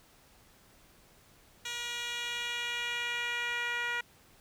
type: tone with band-pass filter sweep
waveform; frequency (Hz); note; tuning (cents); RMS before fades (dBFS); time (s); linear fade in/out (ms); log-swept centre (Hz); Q
10% pulse; 478.5; A#4; +45; -35; 1.65-4.01; 5; 4400 to 1800; 1.4
effects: pink hiss -61 dBFS RMS until 4.4 s